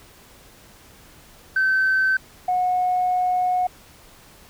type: tone pair in turn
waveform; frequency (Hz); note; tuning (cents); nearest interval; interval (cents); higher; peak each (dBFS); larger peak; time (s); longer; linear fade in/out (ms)
sine; 1539 / 729; G6 / F#5; -32 / -26; octave + minor second; 1294; first; -15 / -17; first; 1.56-2.17 / 2.48-3.67; second; 5
effects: tanh soft clip ceiling -13 dBFS + pink hiss -49 dBFS RMS until 4.49 s